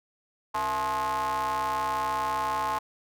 square ring-modulated tone, 99.3 Hz, G2, 23 cents sharp, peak -24 dBFS, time 0.54-2.79 s, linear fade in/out 10 ms, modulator 961 Hz, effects none

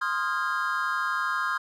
triangle chord, F minor seventh, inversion second, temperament equal with one note detuned, 1046.5 / 1244.5 / 1396.9 / 1631.7 Hz, C6 / Eb6 / F6 / Ab6, 0 / 0 / 0 / -31 cents, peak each -29 dBFS, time 0.01-1.58 s, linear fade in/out 10 ms, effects none

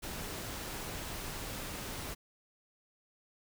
pink noise, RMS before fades -41 dBFS, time 0.02-2.15 s, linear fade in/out 20 ms, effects none

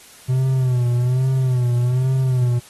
triangle tone with vibrato, 126.4 Hz, B2, 41 cents sharp, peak -13 dBFS, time 0.28-2.6 s, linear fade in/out 20 ms, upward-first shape sine, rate 1.2 Hz, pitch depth 76 cents each way, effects white hiss -45 dBFS RMS until 2.69 s + AAC 32 kbps

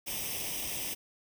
white noise with comb filter, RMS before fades -36 dBFS, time 0.06-0.95 s, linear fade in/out 20 ms, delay 0.35 ms, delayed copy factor +0.75, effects none

